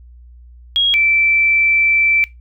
sine tone pair in turn, 3288 / 2331 Hz, G#7 / D7, -18 / -14 cents, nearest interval tritone, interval 596 cents, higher first, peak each -11 dBFS, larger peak neither, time 0.76-0.94 / 0.94-2.24 s, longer second, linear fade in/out 0 ms, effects noise-tail reverb RT60 0.2 s tail -21 dB re dry + added 60 Hz sine -38 dBFS peak until 2.4 s

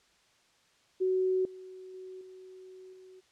sine tone with level steps, 373.4 Hz, F#4, 16 cents sharp, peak -25 / -44 / -42 / -47 / -50 dBFS, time 1-3.21 s, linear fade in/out 20 ms, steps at 1.45 / 1.94 / 2.21 / 2.93 s, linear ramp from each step 2 ms, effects white hiss -66 dBFS RMS until 3.31 s + low-pass 6000 Hz 12 dB/octave

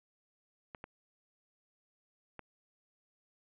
clicks, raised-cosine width 0.5 ms, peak -29 dBFS, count 3, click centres 0.748 / 0.841 / 2.393 s, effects resampled to 8000 Hz + 10-bit

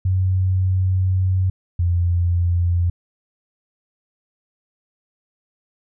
sine tone pair in turn, 93.3 / 87.12 Hz, F#2 / F2, +15 / -4 cents, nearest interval minor second, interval 119 cents, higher first, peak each -15 dBFS, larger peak neither, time 0.05-1.5 / 1.79-2.9 s, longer first, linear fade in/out 5 ms, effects none

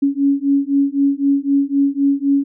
sine beating tone pair, 277.2 / 281.1 Hz, C#4 / C#4, 0 / +24 cents, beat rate 3.9 Hz, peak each -16 dBFS, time 0.02-2.44 s, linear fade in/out 10 ms, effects none

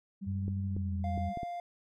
sine tone with tremolo, 196 Hz, G3, in tune, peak -36 dBFS, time 0.21-1.34 s, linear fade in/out 20 ms, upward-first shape square, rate 14 Hz, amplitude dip 25%
sine tone with pitch glide, 95.1 to 85.71 Hz, F#2 to F2, +48 to -32 cents, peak -32 dBFS, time 0.26-1.3 s, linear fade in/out 20 ms, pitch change -180 cents, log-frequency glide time 0.66-0.97 s
clicks, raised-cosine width 3 ms, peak -27 dBFS, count 5, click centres 0.481 / 0.766 / 1.177 / 1.373 / 1.432 s
triangle tone, 698.5 Hz, F5, in tune, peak -34 dBFS, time 1.04-1.6 s, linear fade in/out 2 ms
effects none

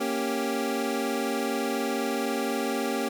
25% pulse chord, G diminished, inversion first, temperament equal, 233.1 / 277.2 / 392 Hz, Bb3 / Db4 / G4, 0 / 0 / 0 cents, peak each -27 dBFS, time 0-3.09 s, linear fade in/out 10 ms, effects none

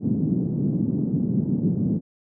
white band-pass noise, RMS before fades -23 dBFS, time 0-2.01 s, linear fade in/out 50 ms, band 140 to 240 Hz, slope 24 dB/octave, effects none

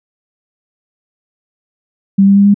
sine tone with pitch steps, 196 / 198.16 / 200.3 / 202.6 Hz, G3 / G3 / G3 / G#3, 0 / +19 / +38 / -43 cents, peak -4 dBFS, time 2.18-2.544 s, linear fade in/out 10 ms, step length 91 ms, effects none

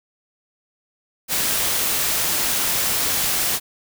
white noise, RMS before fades -21 dBFS, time 1.28-3.6 s, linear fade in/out 50 ms, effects none

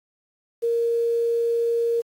sine tone with quantisation, 466.2 Hz, A#4, in tune, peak -19 dBFS, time 0.62-2.02 s, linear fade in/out 20 ms, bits 8, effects AAC 48 kbps

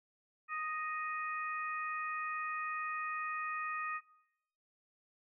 harmonic tone, 622.3 Hz, D#5, in tune, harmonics 2 / 3 / 4, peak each -38 / -42 / -44 dBFS, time 0.48-4.01 s, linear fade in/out 50 ms, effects noise-tail reverb RT60 0.9 s tail -21 dB re dry

